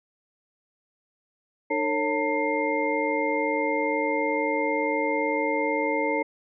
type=tone cluster; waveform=sine; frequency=303 / 451.2 / 549 / 902 / 2114 Hz; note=D#4 / A4 / C#5 / A5 / C7; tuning=-46 / +44 / -17 / +43 / +17 cents; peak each=-29 dBFS; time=1.7-6.23 s; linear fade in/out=10 ms; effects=none